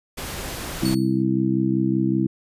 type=noise; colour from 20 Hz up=pink; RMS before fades=-31 dBFS; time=0.17-0.95 s; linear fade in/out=10 ms
type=harmonic tone; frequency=65.3 Hz; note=C2; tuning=3 cents flat; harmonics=2 / 3 / 4 / 5; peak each=-25 / -23 / -25 / -22 dBFS; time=0.82-2.27 s; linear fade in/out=5 ms
type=tone with exponential decay; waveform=sawtooth; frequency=4435 Hz; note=C#8; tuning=in tune; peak=-24 dBFS; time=0.85-1.23 s; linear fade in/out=5 ms; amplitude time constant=81 ms
effects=resampled to 32000 Hz